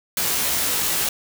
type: noise with comb filter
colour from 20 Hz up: white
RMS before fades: -22 dBFS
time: 0.17-1.09 s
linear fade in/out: 2 ms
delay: 18 ms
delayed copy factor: +0.95
effects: none